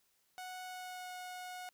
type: tone with pitch glide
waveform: sawtooth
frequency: 737 to 729.4 Hz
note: F#5 to F#5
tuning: -7 to -25 cents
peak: -40 dBFS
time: 0.38-1.69 s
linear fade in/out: 0 ms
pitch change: -18 cents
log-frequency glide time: 0.64-1.12 s
effects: white hiss -75 dBFS RMS until 1.73 s